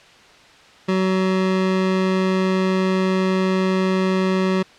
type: tone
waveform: 25% pulse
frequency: 187.9 Hz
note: F#3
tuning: 27 cents sharp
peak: -13 dBFS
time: 0.88-4.63 s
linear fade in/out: 10 ms
effects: white hiss -47 dBFS RMS until 4.78 s + low-pass 4000 Hz 12 dB/octave